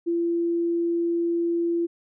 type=tone; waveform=sine; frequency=340 Hz; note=F4; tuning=46 cents flat; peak=-21 dBFS; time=0.06-1.87 s; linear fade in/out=20 ms; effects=none